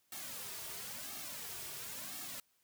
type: noise with flanger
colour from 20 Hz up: white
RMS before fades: -45 dBFS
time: 0.12-2.4 s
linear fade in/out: 2 ms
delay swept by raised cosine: 2 to 3.9 ms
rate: 0.97 Hz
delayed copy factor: -0.9
effects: white hiss -75 dBFS RMS until 2.63 s